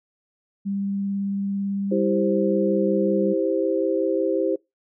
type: tone with vibrato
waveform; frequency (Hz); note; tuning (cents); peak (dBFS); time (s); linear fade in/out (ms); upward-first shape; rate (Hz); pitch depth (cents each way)
sine; 198.3; G3; +20; -23; 0.65-3.34; 20; sine; 18; 9
type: chord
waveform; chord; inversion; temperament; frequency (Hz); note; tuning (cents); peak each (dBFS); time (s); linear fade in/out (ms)
sine; C major; first; just; 327 / 392.4 / 523.3; E4 / G4 / C5; -14 / +2 / 0; -24 / -24 / -24; 1.91-4.56; 10
effects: noise-tail reverb RT60 0.2 s tail -23 dB re dry